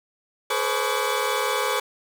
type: tone cluster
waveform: 20% pulse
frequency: 425.3 / 491.3 / 531 / 1148 Hz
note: G#4 / B4 / C5 / D6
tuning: +41 / -9 / +25 / -40 cents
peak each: -23 dBFS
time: 0.5-1.8 s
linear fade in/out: 5 ms
effects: none